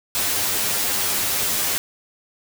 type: noise with comb filter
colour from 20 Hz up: white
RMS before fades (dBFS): -22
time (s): 0.15-1.78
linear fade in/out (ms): 0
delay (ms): 10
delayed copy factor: +0.55
effects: none